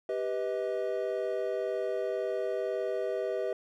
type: chord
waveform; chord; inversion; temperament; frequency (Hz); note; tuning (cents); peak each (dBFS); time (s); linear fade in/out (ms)
triangle; G augmented; none; equal with one note detuned; 392 / 493.9 / 633.1; G4 / B4 / D#5; 0 / 0 / +30; -32 / -32 / -32; 0.09-3.53; 2
effects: none